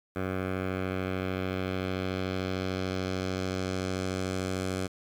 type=tone with low-pass filter sweep; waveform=10% pulse; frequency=93.5 Hz; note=F#2; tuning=19 cents sharp; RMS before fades=-32 dBFS; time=0.15-4.88 s; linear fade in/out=20 ms; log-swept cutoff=1900 to 9500 Hz; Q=1.2; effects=8-bit